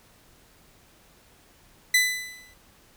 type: tone with exponential decay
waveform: sawtooth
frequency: 2000 Hz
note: B6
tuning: 21 cents sharp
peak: -12 dBFS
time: 1.94-2.54 s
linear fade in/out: 5 ms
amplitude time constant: 130 ms
effects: pink hiss -57 dBFS RMS until 2.96 s